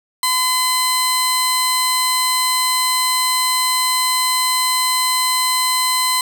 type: tone pair together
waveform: sawtooth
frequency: 1020 / 4080 Hz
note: C6 / C8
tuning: -44 / -44 cents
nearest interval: 2 octaves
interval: 2400 cents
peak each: -14 dBFS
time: 0.23-6.21 s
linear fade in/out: 2 ms
effects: none